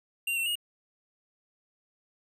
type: tone with pitch steps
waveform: square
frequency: 2772 / 2709 / 2868 Hz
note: F7 / E7 / F7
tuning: -14 / +47 / +45 cents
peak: -28 dBFS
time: 0.27-0.555 s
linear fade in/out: 5 ms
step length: 95 ms
effects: none